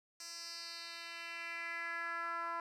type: tone with band-pass filter sweep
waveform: 10% pulse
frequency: 337 Hz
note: E4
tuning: 38 cents sharp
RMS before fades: -43 dBFS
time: 0.2-2.6 s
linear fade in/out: 2 ms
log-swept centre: 6300 to 1100 Hz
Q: 2.9
effects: none